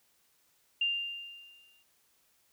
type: tone with exponential decay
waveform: sine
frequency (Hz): 2794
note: F7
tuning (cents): 0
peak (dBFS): -25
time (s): 0.81-1.83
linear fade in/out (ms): 5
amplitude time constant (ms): 220
effects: white hiss -70 dBFS RMS until 2.52 s